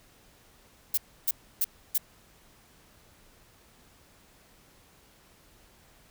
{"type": "noise bursts", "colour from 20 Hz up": "violet", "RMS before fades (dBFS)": -25, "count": 4, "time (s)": [0.94, 1.98], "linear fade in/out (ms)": 5, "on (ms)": 35, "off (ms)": 300, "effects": ["pink hiss -59 dBFS RMS until 6.1 s"]}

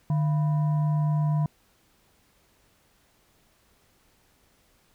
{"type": "tone with frequency modulation", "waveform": "sine", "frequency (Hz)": 150.7, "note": "D3", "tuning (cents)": 45, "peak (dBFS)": -21, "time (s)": [0.1, 1.46], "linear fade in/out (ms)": 2, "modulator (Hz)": 836, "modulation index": 0.26, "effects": ["pink hiss -64 dBFS RMS until 4.94 s"]}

